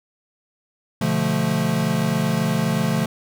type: chord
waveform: square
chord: B half-diminished seventh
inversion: none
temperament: equal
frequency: 123.47 / 146.83 / 174.61 / 220 Hz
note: B2 / D3 / F3 / A3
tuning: 0 / 0 / 0 / 0 cents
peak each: -29 / -25 / -24 / -24 dBFS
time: 1.01-3.06 s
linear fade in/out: 5 ms
effects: none